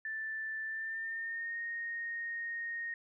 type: tone with pitch glide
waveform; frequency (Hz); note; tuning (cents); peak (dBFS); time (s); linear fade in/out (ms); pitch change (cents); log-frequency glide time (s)
sine; 1764 to 1858.1; A6 to A#6; +4 to -6; -36; 0.05-2.94; 2; +90; 0.64-1.59
effects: none